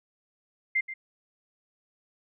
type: tone with echo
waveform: sine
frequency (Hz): 2093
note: C7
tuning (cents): 0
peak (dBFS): -22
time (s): 0.75-0.81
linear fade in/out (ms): 10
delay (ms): 130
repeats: 1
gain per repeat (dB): -12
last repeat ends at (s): 0.94
effects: none